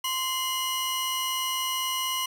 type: tone pair together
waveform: sawtooth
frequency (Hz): 1039.8 / 2904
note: C6 / F#7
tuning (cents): -11 / -33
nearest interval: octave + tritone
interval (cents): 1778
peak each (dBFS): -26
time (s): 0.04-2.26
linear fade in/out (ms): 5
effects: none